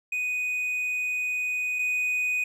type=tone pair in turn; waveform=triangle; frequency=2489 / 2489 Hz; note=D#7 / D#7; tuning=0 / 0 cents; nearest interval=unison; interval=0 cents; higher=neither; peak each=-24 / -22 dBFS; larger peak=second; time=0.12-1.79 / 1.79-2.44 s; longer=first; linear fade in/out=5 ms; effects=none